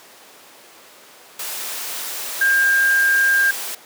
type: tone in noise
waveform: sine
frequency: 1602 Hz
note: G6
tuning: 37 cents sharp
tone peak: -13 dBFS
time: 2.41-3.51 s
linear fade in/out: 5 ms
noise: white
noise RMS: -28 dBFS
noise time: 1.39-3.75 s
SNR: +12 dB
effects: pink hiss -44 dBFS RMS until 3.85 s + high-pass 400 Hz 12 dB/octave